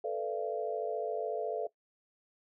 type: chord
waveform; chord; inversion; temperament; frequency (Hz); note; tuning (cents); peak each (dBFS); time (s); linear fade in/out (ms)
sine; B half-diminished seventh; third; equal with one note detuned; 440 / 493.9 / 587.3 / 683.3; A4 / B4 / D5 / F5; 0 / 0 / 0 / -38; -35 / -39 / -39 / -38; 0.04-1.67; 5
effects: noise-tail reverb RT60 0.1 s tail -18 dB re dry